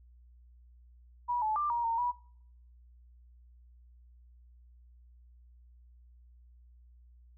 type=tone with pitch steps; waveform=sine; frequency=969 / 864 / 1186 / 947 / 917 / 973 Hz; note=B5 / A5 / D6 / A#5 / A#5 / B5; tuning=-33 / -32 / +17 / +27 / -29 / -26 cents; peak=-28 dBFS; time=1.28-2.12 s; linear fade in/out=20 ms; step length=140 ms; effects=noise-tail reverb RT60 0.7 s tail -26 dB re dry + added 60 Hz sine -55 dBFS peak until 7.37 s